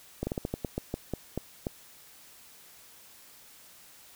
slowing click train, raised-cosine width 2 ms, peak -17 dBFS, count 12, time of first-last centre 0.23-1.668 s, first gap 40 ms, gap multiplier 1.22, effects white hiss -54 dBFS RMS until 4.15 s

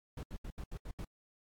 brown noise bursts, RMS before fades -42 dBFS, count 7, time 0.17-1.048 s, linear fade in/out 5 ms, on 62 ms, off 74 ms, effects AAC 64 kbps

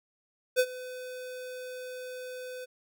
square tone with ADSR envelope, 505 Hz, B4, 39 cents sharp, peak -20 dBFS, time 0.56-2.66 s, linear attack 34 ms, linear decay 59 ms, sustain -19 dB, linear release 23 ms, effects none

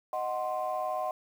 sine chord, C diminished, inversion first, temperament equal, 622.3 / 740 / 1046.5 Hz, Eb5 / Gb5 / C6, 0 / 0 / 0 cents, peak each -33 / -32 / -35 dBFS, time 0.13-1.11 s, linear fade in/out 2 ms, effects tanh soft clip ceiling -22 dBFS + 9-bit

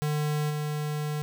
square tone with level steps, 150 Hz, D3, 37 cents sharp, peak -26 / -29 dBFS, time 0.02-1.22 s, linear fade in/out 0 ms, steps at 0.49 s, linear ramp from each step 20 ms, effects none

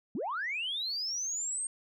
sine linear sweep, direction up, 171.8 to 8590 Hz, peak -31 dBFS, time 0.15-1.67 s, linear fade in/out 2 ms, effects tanh soft clip ceiling -27 dBFS

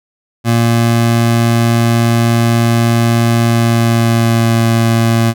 25% pulse tone with pitch glide, 116.5 to 114.76 Hz, A#2 to A#2, -1 to -27 cents, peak -5 dBFS, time 0.44-5.34 s, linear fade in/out 50 ms, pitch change -26 cents, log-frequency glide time 3.4-4.6 s, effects none

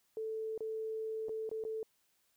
sine tone with dropouts, 440.6 Hz, A4, 2 cents sharp, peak -36 dBFS, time 0.17-1.83 s, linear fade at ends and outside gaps 1 ms, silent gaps 0.578-0.606 / 1.285-1.293 / 1.492-1.514 / 1.639-1.65 s, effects white hiss -75 dBFS RMS until 2.36 s

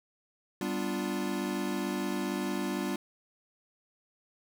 square chord, G dominant seventh, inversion none, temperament equal, 196 / 246.9 / 293.7 / 349.2 Hz, G3 / B3 / D4 / F4, 0 / 0 / 0 / 0 cents, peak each -36 / -38 / -37 / -37 dBFS, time 0.61-2.96 s, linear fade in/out 2 ms, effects none

